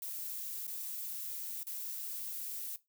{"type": "noise with dropouts", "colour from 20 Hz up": "violet", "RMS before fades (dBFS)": -41, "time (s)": [0.02, 2.76], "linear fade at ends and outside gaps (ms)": 2, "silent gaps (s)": [[0.669, 0.677], [1.632, 1.668]], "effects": ["noise-tail reverb RT60 0.2 s tail -17 dB re dry"]}